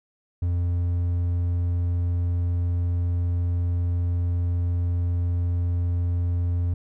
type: tone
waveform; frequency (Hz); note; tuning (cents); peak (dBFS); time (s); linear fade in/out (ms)
triangle; 87.31; F2; 0; -19; 0.42-6.74; 5
effects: none

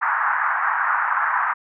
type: band-pass noise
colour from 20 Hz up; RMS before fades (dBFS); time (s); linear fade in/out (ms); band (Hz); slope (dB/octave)
white; -21; 0.01-1.54; 20; 840 to 1700; 48
effects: none

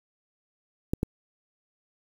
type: clicks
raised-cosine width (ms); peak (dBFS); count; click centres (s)
3; -12; 2; 0.935 / 1.031
effects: 7-bit

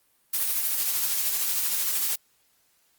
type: noise with tremolo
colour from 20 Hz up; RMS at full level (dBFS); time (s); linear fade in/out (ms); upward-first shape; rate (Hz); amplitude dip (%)
blue; -24; 0.33-2.16; 10; triangle; 13; 40
effects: white hiss -66 dBFS RMS until 2.98 s + Opus 32 kbps

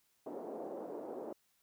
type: band-pass noise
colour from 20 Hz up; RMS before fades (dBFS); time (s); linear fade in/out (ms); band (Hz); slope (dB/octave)
white; -44; 0.26-1.33; 5; 270 to 620; 24
effects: white hiss -75 dBFS RMS until 1.62 s

